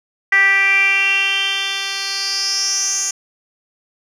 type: tone with band-pass filter sweep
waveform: 10% pulse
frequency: 392 Hz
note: G4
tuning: in tune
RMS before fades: -17 dBFS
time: 0.32-3.11 s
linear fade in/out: 5 ms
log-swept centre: 1900 to 6800 Hz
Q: 6.9
effects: none